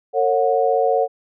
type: tone cluster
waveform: sine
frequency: 454.7 / 550 / 730 Hz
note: A#4 / C#5 / F#5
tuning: -43 / -14 / -24 cents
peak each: -19 dBFS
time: 0.13-1.08 s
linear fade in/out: 50 ms
effects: none